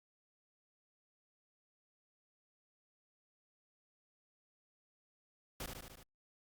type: noise with echo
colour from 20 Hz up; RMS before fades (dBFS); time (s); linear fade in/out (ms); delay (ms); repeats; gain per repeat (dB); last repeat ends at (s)
pink; -43; 5.6-5.66; 2; 74; 5; -3; 6.03
effects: Opus 48 kbps